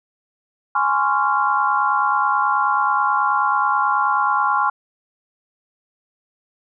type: chord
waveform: sine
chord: Db major seventh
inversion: second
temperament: just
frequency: 831.5 / 1039.4 / 1108.7 / 1385.9 Hz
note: Ab5 / C6 / Db6 / F6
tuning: +2 / -12 / 0 / -14 cents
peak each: -21 dBFS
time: 0.75-4.7 s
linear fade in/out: 5 ms
effects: none